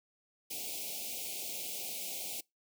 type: band-stop noise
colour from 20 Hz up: white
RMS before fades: -40 dBFS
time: 0.5-2.41 s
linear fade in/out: 10 ms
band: 830 to 2200 Hz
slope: 96 dB/octave
effects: noise-tail reverb RT60 0.2 s tail -25 dB re dry + high-pass 200 Hz 12 dB/octave